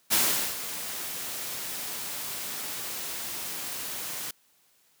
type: noise with ADSR envelope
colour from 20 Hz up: white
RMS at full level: -22 dBFS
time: 0.1-4.31 s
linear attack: 30 ms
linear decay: 410 ms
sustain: -13 dB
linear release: 4 ms
effects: white hiss -65 dBFS RMS until 5 s + high-pass 100 Hz 12 dB/octave